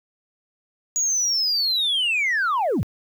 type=linear sweep; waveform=sine; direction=down; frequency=6830 to 63.3 Hz; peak=-17 dBFS; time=0.96-2.83 s; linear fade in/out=0 ms; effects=tanh soft clip ceiling -17 dBFS + 9-bit